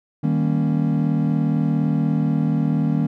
triangle chord, Eb dominant seventh, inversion none, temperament equal, 155.56 / 196 / 233.1 / 277.2 Hz, Eb3 / G3 / Bb3 / Db4, 0 / 0 / 0 / 0 cents, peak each -18 / -23 / -21 / -23 dBFS, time 0.23-3.07 s, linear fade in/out 10 ms, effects none

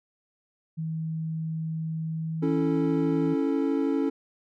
sine tone with pitch glide, 160.3 to 162.07 Hz, E3 to E3, -48 to -29 cents, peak -28 dBFS, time 0.77-3.35 s, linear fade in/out 20 ms, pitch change +19 cents, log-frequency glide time 2.04-2.79 s
triangle chord, A major, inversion first, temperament equal, 277.2 / 329.6 / 440 Hz, C#4 / E4 / A4, 0 / 0 / 0 cents, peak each -23 / -27 / -28 dBFS, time 2.42-4.1 s, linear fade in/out 10 ms
effects none

